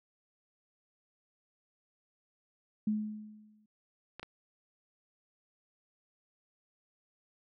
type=tone with exponential decay; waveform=sine; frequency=213.1 Hz; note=G#3; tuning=45 cents sharp; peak=-26 dBFS; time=2.87-3.66 s; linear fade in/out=5 ms; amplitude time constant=170 ms
type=clicks; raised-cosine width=0.3 ms; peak=-27 dBFS; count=2; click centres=4.196 / 4.23 s
effects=none